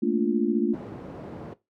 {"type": "chord", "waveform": "sine", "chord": "Bb major seventh", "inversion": "third", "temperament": "just", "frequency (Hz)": [218.5, 233.1, 291.4, 349.6], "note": ["A3", "Bb3", "D4", "F4"], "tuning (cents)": [-12, 0, -13, 2], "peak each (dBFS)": -26, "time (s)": [0.02, 0.75], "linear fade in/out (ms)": 10}
{"type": "low-pass noise", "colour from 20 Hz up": "white", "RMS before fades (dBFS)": -38, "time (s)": [0.73, 1.54], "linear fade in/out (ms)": 10, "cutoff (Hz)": 410, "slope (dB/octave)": 12}
{"effects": ["noise-tail reverb RT60 0.2 s tail -17 dB re dry", "high-pass 100 Hz 12 dB/octave"]}